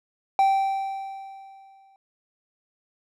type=tone with exponential decay; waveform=triangle; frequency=779 Hz; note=G5; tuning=11 cents flat; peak=-13 dBFS; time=0.39-1.96 s; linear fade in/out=1 ms; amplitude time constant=340 ms; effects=none